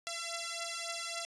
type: beating tone pair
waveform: 5% pulse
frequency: 675 / 678.6 Hz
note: E5 / F5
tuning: +41 / -50 cents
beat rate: 3.6 Hz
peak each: -29 dBFS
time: 0.07-1.25 s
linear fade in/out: 0 ms
effects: resampled to 22050 Hz